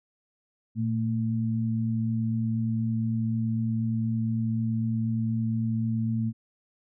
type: tone pair together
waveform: sine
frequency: 115.2 / 224 Hz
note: A#2 / A3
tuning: -20 / +31 cents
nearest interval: octave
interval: 1151 cents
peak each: -27 dBFS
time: 0.75-6.33 s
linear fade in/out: 50 ms
effects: none